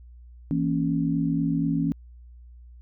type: chord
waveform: sine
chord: A# diminished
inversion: second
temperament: equal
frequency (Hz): 164.81 / 233.1 / 277.2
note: E3 / A#3 / C#4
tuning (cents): 0 / 0 / 0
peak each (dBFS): -25 / -29 / -25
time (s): 0.51-1.92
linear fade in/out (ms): 0
effects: added 60 Hz sine -44 dBFS peak until 2.81 s